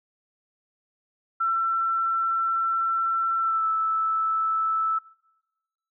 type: tone with pitch glide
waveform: sine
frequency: 1344 to 1314.1 Hz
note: E6 to E6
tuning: +33 to -6 cents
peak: -21 dBFS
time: 1.4-4.99 s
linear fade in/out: 10 ms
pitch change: -39 cents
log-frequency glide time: 3.39-3.67 s
effects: noise-tail reverb RT60 1.0 s tail -23 dB re dry